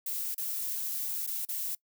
violet noise with dropouts, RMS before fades -34 dBFS, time 0.06-1.75 s, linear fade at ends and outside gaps 5 ms, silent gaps 0.346-0.379 / 1.266-1.273 / 1.452-1.487 s, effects noise-tail reverb RT60 0.1 s tail -23 dB re dry

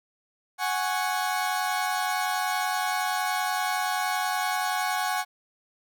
30% pulse chord, F# suspended second, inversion none, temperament equal, 740 / 830.6 / 1108.7 Hz, F#5 / G#5 / C#6, 0 / 0 / 0 cents, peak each -26 / -27 / -29 dBFS, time 0.58-5.25 s, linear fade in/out 50 ms, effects none

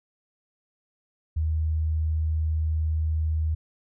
sine tone, 78.7 Hz, D#2, 20 cents sharp, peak -22 dBFS, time 1.36-3.55 s, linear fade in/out 10 ms, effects none

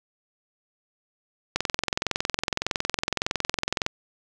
click train, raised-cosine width 0.2 ms, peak -6 dBFS, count 51, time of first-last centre 1.56-3.864 s, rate 21.7 Hz, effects none

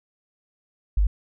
sine tone, 50.1 Hz, G1, 38 cents sharp, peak -16 dBFS, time 0.97-1.07 s, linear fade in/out 5 ms, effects none

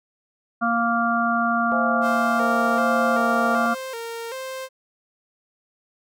harmonic tone, 233.1 Hz, A#3, in tune, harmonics 1 / 3 / 5 / 6, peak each -24 / -24 / -24 / -24 dBFS, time 0.61-3.75 s, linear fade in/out 20 ms
sine chord, C augmented, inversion none, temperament equal, 523.3 / 659.3 / 830.6 Hz, C5 / E5 / G#5, 0 / 0 / 0 cents, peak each -28 / -28 / -33 dBFS, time 1.72-3.66 s, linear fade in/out 0 ms
sawtooth tone with vibrato, 491.8 Hz, B4, 7 cents flat, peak -26 dBFS, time 2.01-4.69 s, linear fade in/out 50 ms, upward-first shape square, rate 1.3 Hz, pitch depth 110 cents each way
effects none

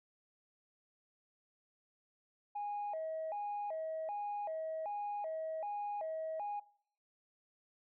sine tone with vibrato, 725 Hz, F#5, 35 cents flat, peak -36 dBFS, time 2.55-6.6 s, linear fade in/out 10 ms, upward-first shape square, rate 1.3 Hz, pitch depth 220 cents each way, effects noise-tail reverb RT60 0.6 s tail -21 dB re dry + tanh soft clip ceiling -34 dBFS

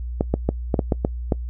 clicks, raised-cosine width 2 ms, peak -5 dBFS, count 8, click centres 0.209 / 0.34 / 0.49 / 0.742 / 0.792 / 0.922 / 1.049 / 1.322 s, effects noise-tail reverb RT60 0.1 s tail -24 dB re dry + added 60 Hz sine -26 dBFS peak until 1.49 s

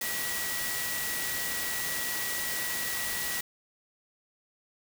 sine tone in noise, 1931 Hz, B6, 39 cents flat, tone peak -36 dBFS, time 0.01-3.41 s, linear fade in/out 5 ms, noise white, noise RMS -33 dBFS, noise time 0.01-3.41 s, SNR -6 dB, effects none

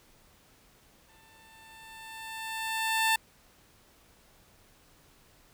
15% pulse tone with exponential growth, 890 Hz, A5, 20 cents sharp, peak -16 dBFS, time 1.09-3.16 s, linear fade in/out 5 ms, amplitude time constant 450 ms, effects pink hiss -61 dBFS RMS until 5.53 s

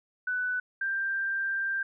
sine tone pair in turn, 1494 / 1580.8 Hz, F#6 / G6, +16 / +14 cents, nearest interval minor second, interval 98 cents, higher second, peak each -27 dBFS, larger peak neither, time 0.27-0.6 / 0.81-1.83 s, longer second, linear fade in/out 5 ms, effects none

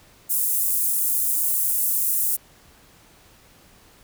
pink high-pass noise, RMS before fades -22 dBFS, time 0.29-2.37 s, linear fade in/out 20 ms, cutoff 9800 Hz, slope 24 dB/octave, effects pink hiss -53 dBFS RMS until 4.03 s

